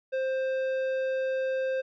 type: tone with tanh clipping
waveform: sine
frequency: 525 Hz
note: C5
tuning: 6 cents sharp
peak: -28 dBFS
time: 0.12-1.82 s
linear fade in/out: 20 ms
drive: 11 dB
effects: none